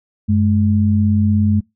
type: tone pair together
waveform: sine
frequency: 95.19 / 211.8 Hz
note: F#2 / G#3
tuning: +50 / +34 cents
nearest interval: octave + major second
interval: 1384 cents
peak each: -14 dBFS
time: 0.28-1.61 s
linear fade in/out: 20 ms
effects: noise-tail reverb RT60 0.2 s tail -25 dB re dry